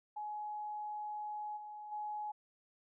sine tone with level steps, 842 Hz, G#5, 24 cents sharp, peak -39 / -45 / -38 dBFS, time 0.16-2.32 s, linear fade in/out 10 ms, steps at 1.56 / 1.91 s, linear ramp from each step 20 ms, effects none

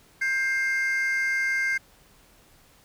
triangle tone pair together, 1585 / 2111 Hz, G6 / C7, +19 / +15 cents, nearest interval perfect fourth, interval 496 cents, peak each -23 dBFS, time 0.21-1.78 s, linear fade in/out 10 ms, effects tanh soft clip ceiling -16 dBFS + pink hiss -57 dBFS RMS until 2.84 s

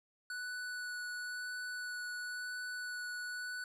square tone with vibrato, 1480 Hz, F#6, in tune, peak -40 dBFS, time 0.3-3.64 s, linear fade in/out 2 ms, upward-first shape sine, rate 0.97 Hz, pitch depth 9 cents each way, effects low-pass 11000 Hz 12 dB/octave

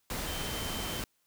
sine tone in noise, 3104 Hz, G7, 18 cents flat, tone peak -42 dBFS, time 0.27-1.01 s, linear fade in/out 2 ms, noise pink, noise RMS -36 dBFS, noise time 0.1-1.04 s, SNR -9 dB, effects white hiss -74 dBFS RMS until 1.26 s

